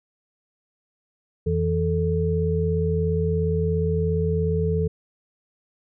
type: tone cluster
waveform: sine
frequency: 86.1 / 163.2 / 438.5 Hz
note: F2 / E3 / A4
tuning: -24 / -17 / -6 cents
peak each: -24 dBFS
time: 1.46-4.88 s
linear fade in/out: 10 ms
effects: none